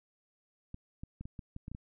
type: clicks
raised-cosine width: 5 ms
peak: -30 dBFS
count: 9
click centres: 0.744 / 1.035 / 1.21 / 1.255 / 1.392 / 1.564 / 1.681 / 1.716 / 1.749 s
effects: none